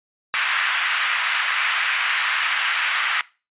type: band-pass noise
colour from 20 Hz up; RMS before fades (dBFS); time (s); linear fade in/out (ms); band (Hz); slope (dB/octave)
pink; -22; 0.34-3.21; 0; 1300 to 3000; 24
effects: noise-tail reverb RT60 0.3 s tail -20 dB re dry + resampled to 8000 Hz